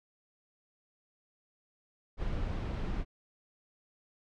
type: noise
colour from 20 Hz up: brown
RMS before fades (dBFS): -34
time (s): 2.17-3.05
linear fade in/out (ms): 50
effects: low-pass 4000 Hz 12 dB/octave